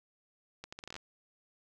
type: accelerating click train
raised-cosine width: 0.2 ms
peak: -26 dBFS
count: 10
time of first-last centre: 0.64-0.964 s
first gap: 85 ms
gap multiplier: 0.76
effects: none